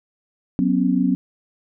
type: chord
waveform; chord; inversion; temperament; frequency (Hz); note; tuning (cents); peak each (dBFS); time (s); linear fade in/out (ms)
sine; F# suspended fourth; none; equal with one note detuned; 185 / 246.9 / 272.9; F#3 / B3 / C#4; 0 / 0 / -27; -20; 0.59-1.15; 0
effects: none